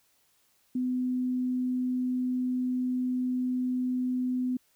sine tone, 252.3 Hz, B3, 37 cents sharp, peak -26 dBFS, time 0.75-4.57 s, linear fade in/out 5 ms, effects white hiss -68 dBFS RMS until 4.75 s

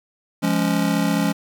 square chord, Db major, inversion first, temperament just, 173.24 / 207.9 / 277.2 Hz, F3 / Ab3 / Db4, -14 / +2 / 0 cents, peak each -23 dBFS, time 0.42-1.33 s, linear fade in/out 20 ms, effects 8-bit

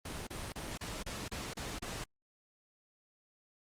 pink noise bursts, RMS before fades -41 dBFS, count 8, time 0.05-2.041 s, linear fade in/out 5 ms, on 220 ms, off 33 ms, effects low-pass 10000 Hz 12 dB/octave + Opus 32 kbps

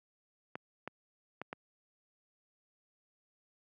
clicks, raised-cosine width 0.5 ms, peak -24 dBFS, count 4, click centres 0.555 / 0.876 / 1.416 / 1.529 s, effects high-pass 150 Hz 12 dB/octave

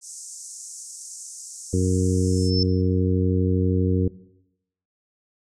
white band-pass noise, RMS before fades -39 dBFS, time 0.01-2.51 s, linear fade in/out 50 ms, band 5800 to 8800 Hz, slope 48 dB/octave
harmonic tone, 92.5 Hz, F#2, in tune, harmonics 1 / 2 / 3 / 4 / 5, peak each -21 / -24 / -26 / -27 / -28 dBFS, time 1.73-4.08 s, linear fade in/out 5 ms
sine tone with exponential growth, 5290 Hz, E8, 5 cents sharp, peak -21 dBFS, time 2.07-2.63 s, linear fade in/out 1 ms, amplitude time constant 120 ms
effects noise-tail reverb RT60 0.8 s tail -18 dB re dry

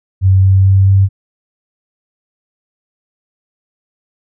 sine tone with pitch steps, 95.1 / 95.82 / 96.54 / 97.27 Hz, F#2 / G2 / G2 / G2, +48 / -39 / -26 / -13 cents, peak -5 dBFS, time 0.21-1.09 s, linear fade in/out 50 ms, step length 220 ms, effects none

